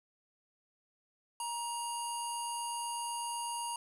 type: tone with low-pass filter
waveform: square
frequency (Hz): 944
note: A#5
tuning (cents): +22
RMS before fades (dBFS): -38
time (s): 1.4-3.76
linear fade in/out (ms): 2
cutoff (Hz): 10000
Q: 7.9
effects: 10-bit